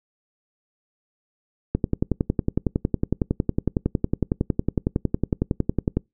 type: click train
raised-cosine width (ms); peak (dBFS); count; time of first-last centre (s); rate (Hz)
3; -7; 47; 1.75-5.97; 10.9
effects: noise-tail reverb RT60 0.2 s tail -26 dB re dry